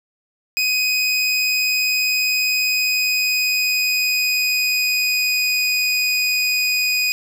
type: tone with pitch glide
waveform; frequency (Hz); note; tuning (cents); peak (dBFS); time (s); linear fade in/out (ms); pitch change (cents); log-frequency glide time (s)
25% pulse; 2505 to 2486; D#7 to D#7; +11 to -2; -13; 0.57-7.12; 0; -13; 2.57-5.65
effects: none